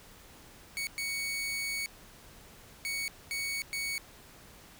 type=tone bursts at uneven times; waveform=sawtooth; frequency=2230 Hz; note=C#7; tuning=10 cents sharp; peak=-29 dBFS; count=5; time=0.77-0.87 / 0.98-1.86 / 2.85-3.08 / 3.31-3.62 / 3.73-3.98 s; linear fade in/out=0 ms; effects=pink hiss -54 dBFS RMS until 4.79 s